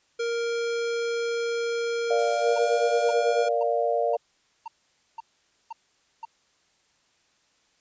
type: tone with pitch glide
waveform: square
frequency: 467.1 to 475.3 Hz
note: A#4 to A#4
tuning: +3 to +34 cents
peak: -26 dBFS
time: 0.19-3.49 s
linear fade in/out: 10 ms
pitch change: +31 cents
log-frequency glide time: 2.31-2.61 s
type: chord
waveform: sine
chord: Bb major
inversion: none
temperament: equal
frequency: 466.2 / 587.3 / 698.5 Hz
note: Bb4 / D5 / F5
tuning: 0 / 0 / 0 cents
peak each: -26 dBFS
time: 2.1-4.17 s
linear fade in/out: 10 ms
type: noise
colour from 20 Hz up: violet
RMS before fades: -36 dBFS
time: 2.19-3.13 s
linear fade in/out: 0 ms
type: tone bursts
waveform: triangle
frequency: 913 Hz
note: A#5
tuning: 36 cents flat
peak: -31 dBFS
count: 8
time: 2.56-6.252 s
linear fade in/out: 5 ms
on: 24 ms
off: 500 ms
effects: white hiss -66 dBFS RMS until 7.8 s + resampled to 16000 Hz